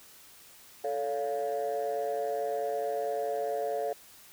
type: chord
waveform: sine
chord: A augmented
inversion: none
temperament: equal with one note detuned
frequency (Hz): 440 / 564.7 / 698.5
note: A4 / C#5 / E#5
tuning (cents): 0 / +32 / 0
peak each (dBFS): -32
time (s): 0.84-3.93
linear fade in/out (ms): 5
effects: tanh soft clip ceiling -24 dBFS + white hiss -54 dBFS RMS until 4.32 s